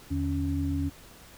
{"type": "tone cluster", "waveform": "sine", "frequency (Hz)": [82.2, 149.8, 278.6], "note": ["E2", "D3", "C#4"], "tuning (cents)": [-4, 35, 9], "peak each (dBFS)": [-29, -36, -29], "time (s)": [0.1, 0.9], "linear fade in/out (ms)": 20, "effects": ["pink hiss -51 dBFS RMS until 1.37 s"]}